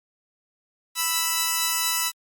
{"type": "tone pair together", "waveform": "5% pulse", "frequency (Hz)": [987.8, 1318.5], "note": ["B5", "E6"], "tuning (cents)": [0, 0], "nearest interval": "perfect fourth", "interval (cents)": 500, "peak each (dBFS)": -13, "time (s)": [0.95, 2.12], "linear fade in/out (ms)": 50, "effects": ["Opus 48 kbps"]}